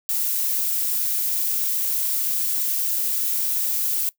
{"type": "noise", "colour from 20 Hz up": "violet", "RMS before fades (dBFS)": -23, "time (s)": [0.09, 4.09], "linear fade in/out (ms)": 0, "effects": ["noise-tail reverb RT60 0.1 s tail -20 dB re dry"]}